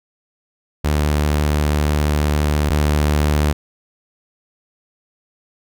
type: tone pair in turn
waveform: sawtooth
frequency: 74.5 / 74.5 Hz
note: D2 / D2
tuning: +25 / +25 cents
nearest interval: unison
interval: 0 cents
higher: neither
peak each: -11 / -10 dBFS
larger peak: second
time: 0.84-2.7 / 2.7-3.53 s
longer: first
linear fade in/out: 10 ms
effects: none